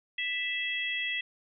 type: harmonic tone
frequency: 659.3 Hz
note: E5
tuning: in tune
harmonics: 3 / 4 / 5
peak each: -33 / -34 / -35 dBFS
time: 0.18-1.21 s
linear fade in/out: 5 ms
effects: none